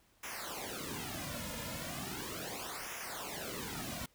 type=noise with flanger; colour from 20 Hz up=pink; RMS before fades=-42 dBFS; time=0.23-4.06 s; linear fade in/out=5 ms; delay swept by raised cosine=0.23 to 2.63 ms; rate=0.37 Hz; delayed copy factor=-0.9; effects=pink hiss -69 dBFS RMS until 4.14 s